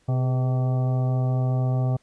harmonic tone with a mistuned harmonic, 127.9 Hz, C3, 39 cents flat, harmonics 1 / 2 / 3 / 4 / 5 / 6 / 7 / 9, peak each -20 / -34 / -38 / -39 / -35 / -38 / -49 / -45 dBFS, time 0.08-1.97 s, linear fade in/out 10 ms, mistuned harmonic 3, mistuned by +70 cents, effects pink hiss -64 dBFS RMS until 2.02 s + resampled to 22050 Hz

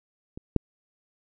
clicks, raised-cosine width 3 ms, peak -25 / -7 dBFS, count 2, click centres 0.375 / 0.563 s, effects none

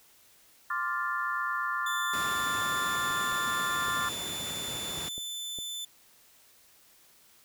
sine chord, D minor seventh, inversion third, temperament equal, 1046.5 / 1174.7 / 1396.9 / 1760 Hz, C6 / D6 / F6 / A6, 0 / 0 / 0 / 0 cents, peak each -35 / -34 / -33 / -35 dBFS, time 0.7-4.09 s, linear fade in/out 5 ms
sawtooth tone, 3520 Hz, A7, in tune, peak -32 dBFS, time 1.86-5.85 s, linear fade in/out 5 ms
pink high-pass noise, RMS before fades -40 dBFS, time 2.13-5.09 s, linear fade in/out 5 ms, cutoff 110 Hz, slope 12 dB/octave
clicks, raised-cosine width 2 ms, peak -32 dBFS, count 7, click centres 3.108 / 3.326 / 3.883 / 4.753 / 4.99 / 5.18 / 5.587 s
effects white hiss -60 dBFS RMS until 7.44 s

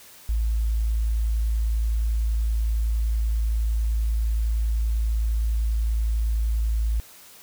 sine tone, 55.3 Hz, A1, 9 cents sharp, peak -20 dBFS, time 0.29-7 s, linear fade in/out 0 ms, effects white hiss -48 dBFS RMS until 7.42 s

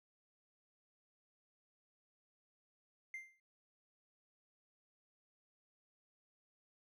triangle tone with exponential decay, 2093 Hz, C7, in tune, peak -38 dBFS, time 3.14-3.4 s, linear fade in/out 2 ms, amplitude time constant 56 ms, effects tanh soft clip ceiling -37 dBFS

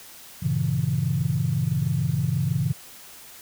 sine chord, G diminished seventh, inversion none, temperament equal with one note detuned, 98 / 117.15 / 138.59 / 164.81 Hz, G2 / Bb2 / Db3 / Fb3, 0 / +9 / 0 / 0 cents, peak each -30 / -27 / -24 / -26 dBFS, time 0.42-2.73 s, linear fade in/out 10 ms, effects tanh soft clip ceiling -11 dBFS + white hiss -45 dBFS RMS until 3.41 s

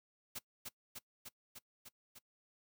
white noise with echo, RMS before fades -43 dBFS, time 0.35-0.39 s, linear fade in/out 10 ms, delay 300 ms, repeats 6, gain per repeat -2 dB, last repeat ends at 2.19 s, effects noise-tail reverb RT60 0.1 s tail -22 dB re dry

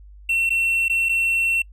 triangle tone with dropouts, 2710 Hz, E7, 47 cents sharp, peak -16 dBFS, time 0.29-1.62 s, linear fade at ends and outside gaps 5 ms, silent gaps 0.494-0.503 / 0.883-0.896 / 1.088-1.092 s, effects noise-tail reverb RT60 0.1 s tail -25 dB re dry + added 50 Hz sine -41 dBFS peak until 1.72 s

